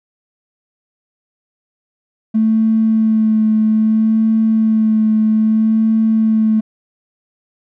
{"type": "tone with vibrato", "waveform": "triangle", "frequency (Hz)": 219.4, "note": "A3", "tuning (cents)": -5, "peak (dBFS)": -6, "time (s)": [2.34, 6.61], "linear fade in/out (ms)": 20, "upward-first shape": "sine", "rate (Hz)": 0.62, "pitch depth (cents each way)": 17, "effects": ["tanh soft clip ceiling -8 dBFS"]}